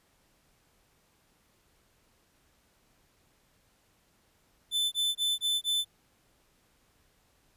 45% pulse tone bursts, 3520 Hz, A7, in tune, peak -26 dBFS, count 5, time 4.71-5.848 s, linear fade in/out 50 ms, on 210 ms, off 22 ms, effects pink hiss -68 dBFS RMS until 7.56 s + resampled to 32000 Hz

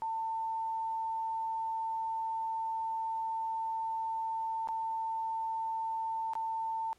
sine tone with dropouts, 896 Hz, A5, 31 cents sharp, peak -32 dBFS, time 0.02-6.93 s, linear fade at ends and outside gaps 0 ms, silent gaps 4.674-4.687 / 6.335-6.353 s, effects pink hiss -67 dBFS RMS until 6.98 s + low-pass 11000 Hz 12 dB/octave

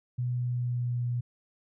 sine tone with pitch glide, 123.47 to 121.42 Hz, B2 to B2, 0 to -29 cents, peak -27 dBFS, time 0.18-1.21 s, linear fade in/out 10 ms, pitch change -29 cents, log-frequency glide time 0.28-1.04 s, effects none

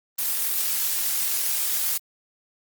blue noise with amplitude modulation, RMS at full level -23 dBFS, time 0.18-1.98 s, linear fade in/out 10 ms, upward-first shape sine, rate 42.3 Hz, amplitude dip 30%, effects Opus 24 kbps

